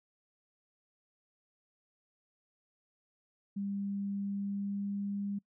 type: tone with pitch glide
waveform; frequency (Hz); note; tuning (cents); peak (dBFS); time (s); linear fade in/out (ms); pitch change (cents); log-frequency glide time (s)
sine; 199.5 to 201.1; G3 to G3; +31 to +44; -33; 3.56-5.39; 10; +13; 4.22-5.15
effects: noise-tail reverb RT60 0.1 s tail -24 dB re dry